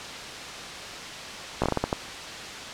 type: slowing click train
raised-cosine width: 1 ms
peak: -9 dBFS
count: 8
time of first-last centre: 1.62-1.928 s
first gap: 16 ms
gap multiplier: 1.33
effects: white hiss -36 dBFS RMS until 2.73 s + low-pass 5000 Hz 12 dB/octave